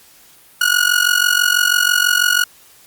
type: tone with amplitude modulation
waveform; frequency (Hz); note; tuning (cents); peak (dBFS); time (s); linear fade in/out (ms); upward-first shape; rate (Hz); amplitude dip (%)
sawtooth; 1451; F#6; -34; -5; 0.61-2.44; 5; sine; 46.1; 85
effects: white hiss -47 dBFS RMS until 2.86 s + Opus 48 kbps